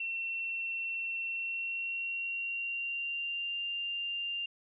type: tone with pitch glide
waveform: sine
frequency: 2709 to 2792 Hz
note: E7 to F7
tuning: +47 to -1 cents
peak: -33 dBFS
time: 0-4.46 s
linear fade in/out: 5 ms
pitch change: +52 cents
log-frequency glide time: 1.24-3.57 s
effects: none